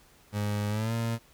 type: tone with pitch glide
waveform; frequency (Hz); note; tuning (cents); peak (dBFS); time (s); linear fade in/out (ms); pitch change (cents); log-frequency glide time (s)
30% pulse; 103.83 to 115.21; G#2 to A#2; 0 to -20; -25; 0.32-1.19; 50; +180; 0.69-0.93
effects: pink hiss -59 dBFS RMS until 1.33 s